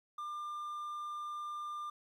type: tone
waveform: triangle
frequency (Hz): 1197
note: D6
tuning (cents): +33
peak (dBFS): -37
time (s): 0.18-1.9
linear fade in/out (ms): 5
effects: 12-bit